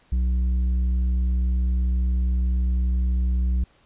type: tone with tanh clipping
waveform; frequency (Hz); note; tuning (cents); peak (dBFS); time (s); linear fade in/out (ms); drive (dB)
sine; 62; B1; +7; -20; 0.12-3.64; 5; 6
effects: pink hiss -59 dBFS RMS until 3.85 s + resampled to 8000 Hz